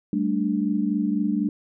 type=chord; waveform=sine; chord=G suspended second; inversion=none; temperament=equal; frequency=196 / 220 / 293.7 Hz; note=G3 / A3 / D4; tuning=0 / 0 / 0 cents; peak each=-25 dBFS; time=0.13-1.49 s; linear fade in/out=2 ms; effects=none